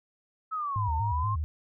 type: linear two-way sweep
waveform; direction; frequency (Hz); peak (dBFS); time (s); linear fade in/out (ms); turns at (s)
sine; down then up; 1306 to 891 to 1077; -29; 0.51-1.36; 20; 0.95
type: tone with vibrato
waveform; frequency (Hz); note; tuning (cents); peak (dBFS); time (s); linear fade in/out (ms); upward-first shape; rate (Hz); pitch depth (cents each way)
sine; 90; F#2; -47; -27; 0.76-1.44; 0; square; 4.2; 270
effects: none